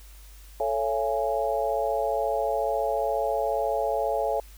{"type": "chord", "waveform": "sine", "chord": "A major seventh", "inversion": "none", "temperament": "equal with one note detuned", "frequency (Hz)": [440, 554.4, 676.6, 830.6], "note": ["A4", "C#5", "E5", "G#5"], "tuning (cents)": [0, 0, 45, 0], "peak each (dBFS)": [-30, -28, -28, -30], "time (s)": [0.6, 4.4], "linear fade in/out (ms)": 2, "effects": ["added 50 Hz sine -45 dBFS peak until 4.57 s", "white hiss -54 dBFS RMS until 4.57 s"]}